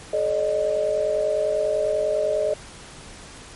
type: tone cluster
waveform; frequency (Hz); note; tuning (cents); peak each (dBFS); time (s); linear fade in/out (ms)
sine; 430.3 / 563 / 613; A4 / C#5 / D#5; -39 / +27 / -26; -26 / -27 / -21; 0.13-2.54; 5
effects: pink hiss -42 dBFS RMS until 3.55 s + MP3 48 kbps